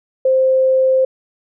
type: tone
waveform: sine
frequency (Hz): 523.3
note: C5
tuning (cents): 0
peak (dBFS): -10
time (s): 0.25-1.05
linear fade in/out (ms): 5
effects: none